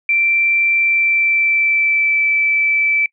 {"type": "tone with pitch glide", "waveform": "sine", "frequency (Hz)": [2349, 2318], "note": ["D7", "D7"], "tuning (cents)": [0, -23], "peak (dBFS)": -12, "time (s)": [0.09, 3.06], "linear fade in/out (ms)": 2, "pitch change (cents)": -23, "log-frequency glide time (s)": [0.75, 2.23], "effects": ["noise-tail reverb RT60 0.1 s tail -26 dB re dry"]}